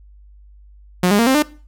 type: tone with pitch steps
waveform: sawtooth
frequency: 180.2 / 204.6 / 232.3 / 263.8 / 299.6 Hz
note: F#3 / G#3 / A#3 / C4 / D4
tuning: -45 / -26 / -6 / +14 / +35 cents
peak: -8 dBFS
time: 1.03-1.425 s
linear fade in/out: 5 ms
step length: 79 ms
effects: noise-tail reverb RT60 0.4 s tail -20 dB re dry + added 50 Hz sine -42 dBFS peak until 1.67 s